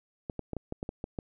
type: clicks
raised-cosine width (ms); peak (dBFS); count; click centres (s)
2; -21; 9; 0.298 / 0.393 / 0.533 / 0.567 / 0.724 / 0.829 / 0.891 / 1.041 / 1.188
effects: none